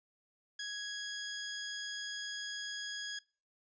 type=tone; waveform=15% pulse; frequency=1661.2 Hz; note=G#6; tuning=in tune; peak=-32 dBFS; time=0.59-3.19 s; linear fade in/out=5 ms; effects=noise-tail reverb RT60 0.4 s tail -24 dB re dry + resampled to 16000 Hz